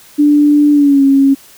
sine tone with pitch glide, 293.7 to 274 Hz, D4 to C#4, 0 to -20 cents, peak -5 dBFS, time 0.18-1.35 s, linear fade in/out 20 ms, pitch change -120 cents, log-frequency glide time 0.72-1.03 s, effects white hiss -41 dBFS RMS until 1.57 s

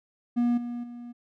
triangle tone with level steps, 240 Hz, B3, 49 cents flat, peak -19 / -29 / -36 dBFS, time 0.36-1.13 s, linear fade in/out 20 ms, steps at 0.57 / 0.83 s, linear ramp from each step 10 ms, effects none

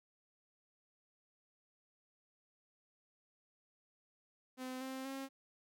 sawtooth tone with pitch steps, 256.9 / 263.2 / 269.7 Hz, C4 / C4 / C#4, -32 / +10 / -47 cents, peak -38 dBFS, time 4.57-5.29 s, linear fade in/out 50 ms, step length 240 ms, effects none

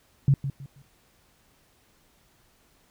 sine tone with echo, 137.9 Hz, C#3, 9 cents flat, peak -15 dBFS, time 0.28-0.34 s, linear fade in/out 2 ms, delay 160 ms, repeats 3, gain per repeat -11 dB, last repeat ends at 0.82 s, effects pink hiss -63 dBFS RMS until 2.9 s

